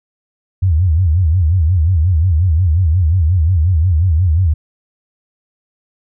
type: tone with vibrato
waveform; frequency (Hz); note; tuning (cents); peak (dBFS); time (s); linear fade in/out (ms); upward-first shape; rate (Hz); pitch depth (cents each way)
sine; 85; F2; -46; -9; 0.62-4.54; 10; sine; 5.6; 200
effects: none